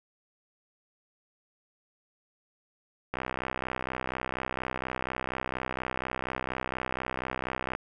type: click train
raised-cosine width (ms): 0.5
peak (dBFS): -16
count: 297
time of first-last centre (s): 3.14-7.751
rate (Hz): 64.2
effects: none